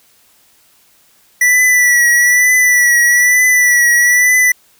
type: tone with vibrato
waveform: square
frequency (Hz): 1959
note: B6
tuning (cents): -15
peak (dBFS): -8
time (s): 1.41-4.52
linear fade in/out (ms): 5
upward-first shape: triangle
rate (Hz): 1.1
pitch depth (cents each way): 44
effects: white hiss -51 dBFS RMS until 4.79 s